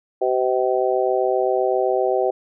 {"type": "harmonic tone", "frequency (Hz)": 127.7, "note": "C3", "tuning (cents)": -42, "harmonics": [3, 4, 5, 6], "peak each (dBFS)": [-21, -22, -23, -24], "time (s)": [0.21, 2.31], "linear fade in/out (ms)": 10, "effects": []}